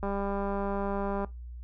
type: click train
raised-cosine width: 1 ms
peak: -20 dBFS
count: 243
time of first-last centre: 0.03-1.246 s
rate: 199 Hz
effects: noise-tail reverb RT60 0.2 s tail -19 dB re dry + added 60 Hz sine -39 dBFS peak until 1.63 s